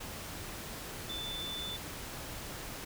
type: tone in noise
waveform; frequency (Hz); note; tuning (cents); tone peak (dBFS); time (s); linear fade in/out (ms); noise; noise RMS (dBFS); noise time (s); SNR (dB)
sine; 3520; A7; 0; -38; 1.09-1.77; 10; pink; -43; 0-2.85; +2
effects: none